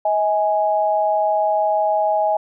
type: tone pair together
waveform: sine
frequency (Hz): 636.7 / 830.6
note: D#5 / G#5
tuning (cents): +40 / 0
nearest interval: perfect fourth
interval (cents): 460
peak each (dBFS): -18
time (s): 0.05-2.37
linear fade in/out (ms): 5
effects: none